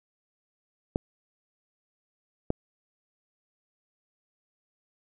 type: clicks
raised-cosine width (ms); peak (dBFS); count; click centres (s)
2; -12; 2; 0.959 / 2.504
effects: none